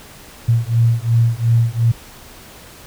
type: beating tone pair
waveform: sine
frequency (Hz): 114.8 / 117.6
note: A#2 / A#2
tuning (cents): -26 / +16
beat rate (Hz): 2.8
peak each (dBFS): -15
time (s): 0.48-1.92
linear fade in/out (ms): 10
effects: pink hiss -40 dBFS RMS until 2.86 s